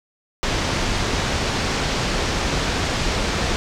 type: low-pass noise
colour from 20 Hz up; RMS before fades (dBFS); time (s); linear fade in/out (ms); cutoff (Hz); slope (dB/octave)
pink; -22; 0.43-3.56; 0; 6500; 24
effects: none